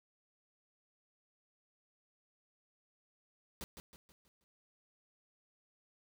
pink noise with echo, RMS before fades -44 dBFS, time 3.61-3.64 s, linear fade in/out 0 ms, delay 160 ms, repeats 5, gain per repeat -7 dB, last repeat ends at 4.44 s, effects none

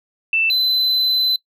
sine / triangle tone pair in turn, 2660 / 4035 Hz, E7 / B7, +15 / +36 cents, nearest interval perfect fifth, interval 721 cents, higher second, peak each -14 / -13 dBFS, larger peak second, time 0.33-0.5 / 0.5-1.36 s, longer second, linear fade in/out 2 ms, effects noise-tail reverb RT60 0.1 s tail -23 dB re dry

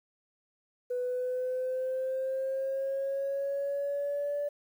sine linear sweep, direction up, 493.9 to 581 Hz, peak -28 dBFS, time 0.9-4.49 s, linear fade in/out 10 ms, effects tanh soft clip ceiling -26 dBFS + 10-bit

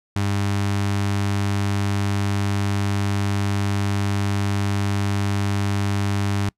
sawtooth tone with notch filter, 100 Hz, G2, 35 cents sharp, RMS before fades -22 dBFS, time 0.16-6.49 s, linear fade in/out 0 ms, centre 520 Hz, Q 2, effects noise-tail reverb RT60 0.1 s tail -25 dB re dry + low-pass 10000 Hz 12 dB/octave

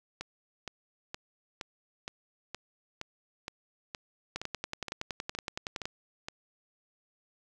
two click trains, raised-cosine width 0.2 ms, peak -17 / -20 dBFS, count 17 / 14, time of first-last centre 4.36-5.855 / 0.21-6.285 s, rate 10.7 / 2.14 Hz, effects none

